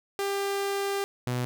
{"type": "tone pair in turn", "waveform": "sawtooth", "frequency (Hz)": [397.4, 124.02], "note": ["G4", "B2"], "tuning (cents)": [24, 8], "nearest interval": "octave + minor sixth", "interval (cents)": 2016, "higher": "first", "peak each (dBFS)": -23, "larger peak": "neither", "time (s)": [[0.19, 1.04], [1.27, 1.45]], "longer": "first", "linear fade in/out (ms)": 0, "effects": []}